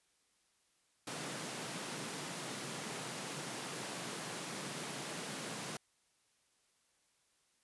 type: high-pass noise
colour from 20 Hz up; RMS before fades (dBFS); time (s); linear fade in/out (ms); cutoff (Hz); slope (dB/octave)
pink; -43; 1.07-5.77; 2; 130; 48
effects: white hiss -75 dBFS RMS until 7.63 s + resampled to 24000 Hz